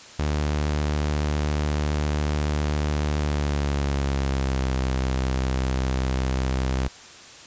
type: tone with pitch glide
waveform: sawtooth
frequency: 74.4 to 65.14 Hz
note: D2 to C2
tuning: +23 to -7 cents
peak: -18 dBFS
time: 0.19-6.88 s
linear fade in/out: 5 ms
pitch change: -230 cents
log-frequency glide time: 3.2-4.72 s
effects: white hiss -44 dBFS RMS until 7.46 s + resampled to 16000 Hz